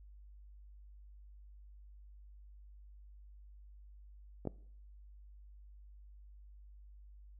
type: clicks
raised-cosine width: 2 ms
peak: -30 / -22 dBFS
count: 2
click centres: 4.453 / 4.473 s
effects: noise-tail reverb RT60 0.6 s tail -21 dB re dry + added 50 Hz sine -53 dBFS peak until 7.39 s